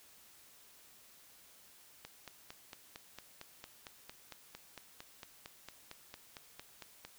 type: click train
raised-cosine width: 0.2 ms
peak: -29 dBFS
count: 23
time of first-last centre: 2.05-7.05 s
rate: 4.4 Hz
effects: white hiss -61 dBFS RMS until 7.18 s